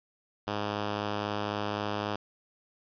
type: tone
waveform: 5% pulse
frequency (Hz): 103.83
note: G#2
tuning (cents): 0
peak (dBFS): -19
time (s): 0.47-2.16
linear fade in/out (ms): 5
effects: resampled to 11025 Hz + 9-bit